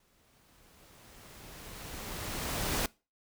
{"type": "noise with exponential growth", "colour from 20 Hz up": "pink", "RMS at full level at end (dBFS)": -30, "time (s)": [0, 2.86], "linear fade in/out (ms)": 2, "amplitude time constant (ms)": 620, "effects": ["noise-tail reverb RT60 0.3 s tail -23 dB re dry"]}